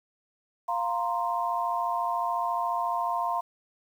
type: chord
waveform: sine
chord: F suspended fourth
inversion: none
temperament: equal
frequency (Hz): 698.5 / 932.3 / 1046.5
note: F5 / Bb5 / C6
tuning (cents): 0 / 0 / 0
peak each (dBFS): -30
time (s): 0.68-3.41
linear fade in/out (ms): 10
effects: 9-bit